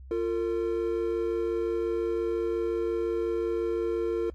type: tone pair together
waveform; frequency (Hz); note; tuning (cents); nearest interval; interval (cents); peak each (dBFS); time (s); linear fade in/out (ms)
triangle; 348.5 / 454.2; F4 / A#4; -4 / -45; perfect fourth; 459; -27; 0.11-4.3; 2
effects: added 65 Hz sine -43 dBFS peak until 4.34 s + AAC 48 kbps